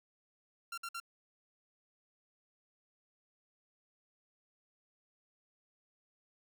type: tone bursts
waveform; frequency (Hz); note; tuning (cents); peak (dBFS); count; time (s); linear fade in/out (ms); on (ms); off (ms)
sawtooth; 1372; F6; -31; -36; 3; 0.72-1.001; 5; 57; 55
effects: none